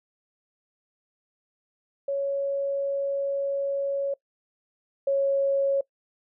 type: tone pair in turn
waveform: sine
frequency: 556 / 551.5 Hz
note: C#5 / C#5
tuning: +5 / -9 cents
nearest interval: unison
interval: 14 cents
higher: first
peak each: -24 / -20 dBFS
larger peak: second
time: 2.08-4.14 / 5.07-5.81 s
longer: first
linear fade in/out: 5 ms
effects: noise-tail reverb RT60 0.1 s tail -22 dB re dry